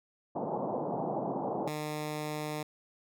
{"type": "band-pass noise", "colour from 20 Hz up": "white", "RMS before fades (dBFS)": -34, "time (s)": [0.35, 1.69], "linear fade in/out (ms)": 10, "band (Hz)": [130, 910], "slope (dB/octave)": 48}
{"type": "tone", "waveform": "10% pulse", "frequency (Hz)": 151.6, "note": "D#3", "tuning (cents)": -45, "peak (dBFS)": -26, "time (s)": [1.67, 2.63], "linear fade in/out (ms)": 5}
{"effects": []}